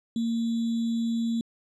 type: tone with sample-and-hold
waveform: sine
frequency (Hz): 230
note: A#3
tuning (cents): -23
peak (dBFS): -24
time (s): 0.16-1.41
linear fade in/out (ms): 2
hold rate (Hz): 3675
effects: low-pass 7000 Hz 12 dB/octave